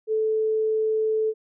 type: tone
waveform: sine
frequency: 437 Hz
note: A4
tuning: 12 cents flat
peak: -20 dBFS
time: 0.07-1.34 s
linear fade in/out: 50 ms
effects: none